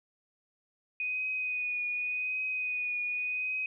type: tone with vibrato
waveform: sine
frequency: 2487 Hz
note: D#7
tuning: 1 cent flat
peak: -30 dBFS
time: 1-3.66 s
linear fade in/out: 2 ms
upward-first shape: triangle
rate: 0.87 Hz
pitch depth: 28 cents each way
effects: none